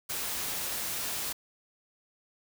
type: noise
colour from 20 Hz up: white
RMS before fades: -34 dBFS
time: 0.09-1.33 s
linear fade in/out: 10 ms
effects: none